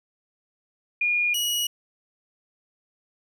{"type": "tone pair in turn", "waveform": ["sine", "sawtooth"], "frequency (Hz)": [2431, 2909], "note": ["D#7", "F#7"], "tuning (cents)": [-41, -30], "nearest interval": "minor third", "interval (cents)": 311, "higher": "second", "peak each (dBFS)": -20, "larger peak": "neither", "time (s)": [[1.01, 1.34], [1.34, 1.67]], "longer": "neither", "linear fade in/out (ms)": 5, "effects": []}